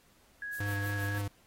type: tone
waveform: sine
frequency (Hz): 1661.2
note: G#6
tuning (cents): 0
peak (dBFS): -36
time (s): 0.42-1.18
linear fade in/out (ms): 2
type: noise with tremolo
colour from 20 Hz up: violet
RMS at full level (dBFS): -45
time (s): 0.52-1.22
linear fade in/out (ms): 10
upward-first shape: sine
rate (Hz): 6.3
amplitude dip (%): 95
type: tone with vibrato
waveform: square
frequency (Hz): 101.1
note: G#2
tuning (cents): -46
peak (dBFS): -33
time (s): 0.6-1.28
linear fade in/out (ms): 5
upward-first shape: square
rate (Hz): 4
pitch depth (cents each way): 11
effects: pink hiss -65 dBFS RMS until 1.46 s + AAC 48 kbps